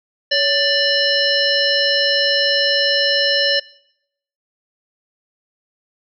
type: harmonic tone with a mistuned harmonic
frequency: 590 Hz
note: D5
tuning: 8 cents sharp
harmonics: 1 / 3 / 5 / 7 / 9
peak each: -20 / -20 / -20 / -20 / -20 dBFS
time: 0.31-3.6 s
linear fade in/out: 10 ms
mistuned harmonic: 1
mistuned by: -81 cents
effects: noise-tail reverb RT60 0.8 s tail -24 dB re dry